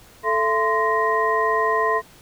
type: tone cluster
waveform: sine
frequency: 439.6 / 673 / 1036 / 1874 Hz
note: A4 / E5 / C6 / A#6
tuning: -2 / +36 / -17 / +9 cents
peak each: -23 / -26 / -20 / -25 dBFS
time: 0.23-2.02 s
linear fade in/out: 50 ms
effects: pink hiss -49 dBFS RMS until 2.21 s